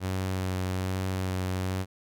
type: tone with vibrato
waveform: sawtooth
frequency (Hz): 93.4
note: F#2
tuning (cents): +17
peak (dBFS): -24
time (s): 0-1.86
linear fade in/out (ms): 50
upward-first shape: sine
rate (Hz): 1.2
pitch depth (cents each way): 15
effects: none